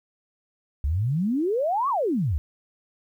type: exponential two-way sweep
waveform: sine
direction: up then down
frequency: 65.4 to 1174.7 to 65.4 Hz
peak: -21 dBFS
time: 0.84-2.38 s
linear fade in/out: 0 ms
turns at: 1.89 s
effects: 10-bit